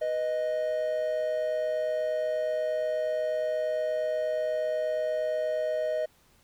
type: tone pair together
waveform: triangle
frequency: 493.9 / 622.3 Hz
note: B4 / D#5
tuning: 0 / 0 cents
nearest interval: major third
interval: 400 cents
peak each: -32 / -25 dBFS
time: 0.01-6.06 s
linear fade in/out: 10 ms
effects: pink hiss -63 dBFS RMS until 6.43 s